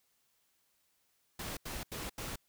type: noise bursts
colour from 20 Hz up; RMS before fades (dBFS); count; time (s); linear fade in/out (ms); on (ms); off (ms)
pink; -41; 4; 1.39-2.359; 5; 180; 83
effects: white hiss -75 dBFS RMS until 2.48 s